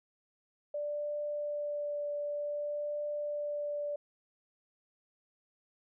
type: tone with vibrato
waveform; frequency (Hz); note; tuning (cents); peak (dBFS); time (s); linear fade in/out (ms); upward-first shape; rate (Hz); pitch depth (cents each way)
sine; 587; D5; -1; -33; 0.74-3.96; 5; triangle; 0.54; 11
effects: none